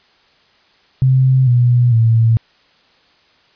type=tone with pitch steps; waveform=sine; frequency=130.81 / 122.05 / 113.88 Hz; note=C3 / B2 / A#2; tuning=0 / -20 / -40 cents; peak=-8 dBFS; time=1.02-2.37 s; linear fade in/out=0 ms; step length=450 ms; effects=white hiss -53 dBFS RMS until 3.55 s + resampled to 11025 Hz